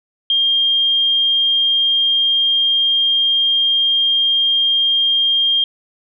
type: tone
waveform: sine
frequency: 3211 Hz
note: G7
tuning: 41 cents sharp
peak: -12 dBFS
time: 0.3-5.64 s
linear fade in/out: 2 ms
effects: none